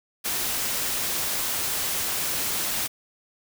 white noise, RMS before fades -27 dBFS, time 0.24-2.88 s, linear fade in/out 20 ms, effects none

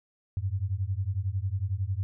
sine beating tone pair, 91.1 / 102.1 Hz, F#2 / G#2, -26 / -29 cents, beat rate 11 Hz, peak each -30 dBFS, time 0.37-2.03 s, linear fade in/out 0 ms, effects none

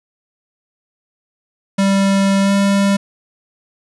square tone with pitch glide, 196 to 198.39 Hz, G3 to G3, 0 to +21 cents, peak -12 dBFS, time 1.78-2.97 s, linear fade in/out 10 ms, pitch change +21 cents, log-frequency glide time 2.41-2.52 s, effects resampled to 24000 Hz + 8-bit

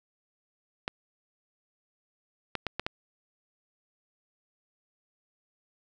clicks, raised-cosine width 0.3 ms, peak -14 dBFS, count 5, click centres 0.879 / 2.553 / 2.667 / 2.796 / 2.865 s, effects none

